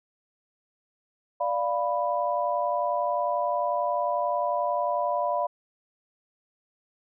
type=chord; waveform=sine; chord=B diminished; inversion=first; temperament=equal; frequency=587.3 / 698.5 / 987.8 Hz; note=D5 / F5 / B5; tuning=0 / 0 / 0 cents; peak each=-28 dBFS; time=1.4-5.47 s; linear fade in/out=10 ms; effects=none